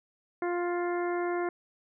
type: harmonic tone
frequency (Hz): 350.6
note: F4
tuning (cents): +7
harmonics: 1 / 2 / 3 / 4 / 5 / 6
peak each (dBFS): -29 / -35 / -39 / -41 / -43 / -45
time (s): 0.42-1.49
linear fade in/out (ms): 2
effects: none